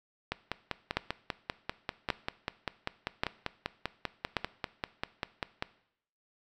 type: two click trains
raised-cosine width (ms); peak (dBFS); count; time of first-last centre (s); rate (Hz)
0.3; -15 / -11; 28 / 4; 0.32-5.625 / 0.97-4.368; 5.09 / 0.883
effects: noise-tail reverb RT60 0.7 s tail -18 dB re dry